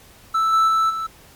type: tone with level steps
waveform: triangle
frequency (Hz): 1318.5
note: E6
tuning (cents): 0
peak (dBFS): -14 / -11 / -13 / -21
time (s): 0.34-1.07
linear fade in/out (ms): 10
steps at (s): 0.52 / 0.67 / 0.89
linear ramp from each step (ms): 20
effects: pink hiss -48 dBFS RMS until 1.35 s + MP3 96 kbps